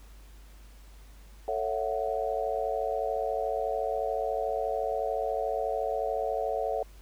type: chord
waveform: sine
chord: F# minor seventh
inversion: first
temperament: just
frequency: 444 / 555 / 666 / 740 Hz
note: A4 / C#5 / E5 / F#5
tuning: +16 / +2 / +18 / 0 cents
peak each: -33 dBFS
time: 1.48-6.83 s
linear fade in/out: 2 ms
effects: added 50 Hz sine -48 dBFS peak until 7.01 s + pink hiss -59 dBFS RMS until 7.01 s